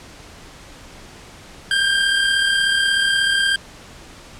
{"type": "tone pair together", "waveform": "25% pulse", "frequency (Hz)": [1560, 1596.5], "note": ["G6", "G6"], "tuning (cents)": [-9, 31], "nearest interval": "unison", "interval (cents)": 40, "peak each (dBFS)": [-20, -12], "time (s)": [1.71, 3.56], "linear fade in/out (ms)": 2, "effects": ["pink hiss -41 dBFS RMS until 4.39 s", "low-pass 8000 Hz 12 dB/octave"]}